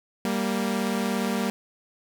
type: tone pair together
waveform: sawtooth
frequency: 196 / 233.1 Hz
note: G3 / A#3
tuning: 0 / 0 cents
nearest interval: minor third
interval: 300 cents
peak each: -23 dBFS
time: 0.25-1.5 s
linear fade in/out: 0 ms
effects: none